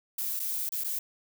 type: noise with dropouts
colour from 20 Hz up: violet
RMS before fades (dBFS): -32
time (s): 0.18-0.99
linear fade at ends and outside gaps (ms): 5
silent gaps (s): 0.395-0.399 / 0.692-0.72 / 0.838-0.844
effects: none